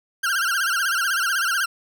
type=tone with vibrato; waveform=40% pulse; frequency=1480 Hz; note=F#6; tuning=in tune; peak=-19 dBFS; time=0.23-1.66 s; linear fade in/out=10 ms; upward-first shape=sine; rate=16 Hz; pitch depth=160 cents each way; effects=none